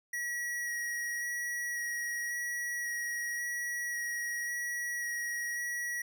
square tone with vibrato, 1913 Hz, A#6, 44 cents sharp, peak -34 dBFS, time 0.13-6.02 s, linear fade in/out 5 ms, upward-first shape square, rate 0.92 Hz, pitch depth 9 cents each way, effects none

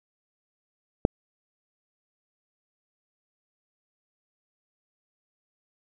click, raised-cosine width 2 ms, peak -4 dBFS, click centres 1.051 s, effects none

